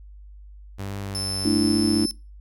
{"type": "tone with vibrato", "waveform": "sawtooth", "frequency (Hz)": 98, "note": "G2", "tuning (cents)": 0, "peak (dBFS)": -26, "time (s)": [0.78, 2.06], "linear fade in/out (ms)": 20, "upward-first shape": "triangle", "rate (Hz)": 1.3, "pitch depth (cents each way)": 34}
{"type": "tone", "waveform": "30% pulse", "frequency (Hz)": 5274, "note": "E8", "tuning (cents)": 0, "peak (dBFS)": -23, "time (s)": [1.15, 2.11], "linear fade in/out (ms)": 0}
{"type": "chord", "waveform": "sine", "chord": "A suspended fourth", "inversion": "none", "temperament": "equal with one note detuned", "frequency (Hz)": [220, 294.9, 329.6], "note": ["A3", "D4", "E4"], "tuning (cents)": [0, 7, 0], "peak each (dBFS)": [-23, -22, -23], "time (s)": [1.45, 2.06], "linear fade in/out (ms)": 5}
{"effects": ["noise-tail reverb RT60 0.3 s tail -23 dB re dry", "added 50 Hz sine -41 dBFS peak until 2.4 s"]}